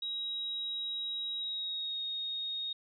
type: tone with pitch glide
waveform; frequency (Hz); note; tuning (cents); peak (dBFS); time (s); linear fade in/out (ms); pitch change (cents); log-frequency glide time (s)
sine; 3825 to 3729; A#7 to A#7; +44 to 0; -34; 0.02-2.73; 5; -44; 1.39-2.02
effects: none